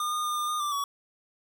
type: tone with pitch steps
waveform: square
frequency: 1213 / 1222 / 1212 / 1205 / 1221 / 1178 / 1130 Hz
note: D#6 / D#6 / D#6 / D6 / D#6 / D6 / C#6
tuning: -44 / -32 / -46 / +44 / -33 / +5 / +33 cents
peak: -28 dBFS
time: 0-0.84 s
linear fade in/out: 2 ms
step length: 120 ms
effects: none